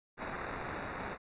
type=noise with sample-and-hold; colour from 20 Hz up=violet; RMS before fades=-40 dBFS; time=0.17-1.18 s; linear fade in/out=50 ms; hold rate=3150 Hz; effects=resampled to 8000 Hz